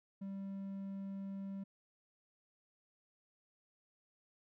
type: tone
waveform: triangle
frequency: 195.5 Hz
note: G3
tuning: 4 cents flat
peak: -39 dBFS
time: 0.21-1.64 s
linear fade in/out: 10 ms
effects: none